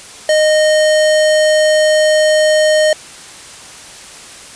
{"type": "tone", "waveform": "square", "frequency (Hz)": 617, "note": "D#5", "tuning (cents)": -15, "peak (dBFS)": -9, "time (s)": [0.29, 2.93], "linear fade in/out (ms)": 2, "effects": ["white hiss -34 dBFS RMS until 4.55 s", "resampled to 22050 Hz"]}